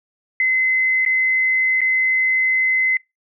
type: tone with dropouts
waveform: sine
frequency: 2048 Hz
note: C7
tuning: 38 cents flat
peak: -14 dBFS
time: 0.4-2.97 s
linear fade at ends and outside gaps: 2 ms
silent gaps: 1.051-1.061 / 1.807-1.815 s
effects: noise-tail reverb RT60 0.2 s tail -25 dB re dry